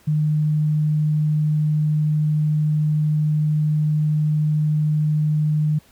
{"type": "tone", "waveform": "sine", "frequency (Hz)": 152.2, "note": "D#3", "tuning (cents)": -38, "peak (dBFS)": -16, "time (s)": [0.07, 5.79], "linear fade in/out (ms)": 10, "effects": ["pink hiss -54 dBFS RMS until 5.91 s"]}